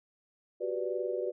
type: chord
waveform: sine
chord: G major seventh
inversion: third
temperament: equal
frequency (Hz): 370 / 392 / 493.9 / 587.3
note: F#4 / G4 / B4 / D5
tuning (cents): 0 / 0 / 0 / 0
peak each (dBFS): -35 / -38 / -35 / -37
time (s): 0.6-1.32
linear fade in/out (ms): 20
effects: none